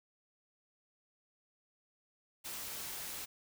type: noise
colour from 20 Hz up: white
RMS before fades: -43 dBFS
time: 2.44-3.26 s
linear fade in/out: 20 ms
effects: none